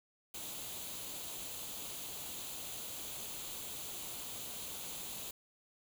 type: noise with comb filter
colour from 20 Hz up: white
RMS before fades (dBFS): -44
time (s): 0.34-5.31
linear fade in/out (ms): 5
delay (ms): 0.28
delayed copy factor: +0.55
effects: none